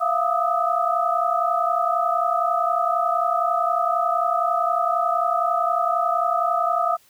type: tone cluster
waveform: sine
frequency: 676 / 707 / 1221 / 1285 Hz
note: E5 / F5 / D#6 / E6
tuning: +43 / +21 / -33 / -45 cents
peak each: -24 dBFS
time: 0-6.97 s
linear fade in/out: 20 ms
effects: white hiss -57 dBFS RMS until 7.09 s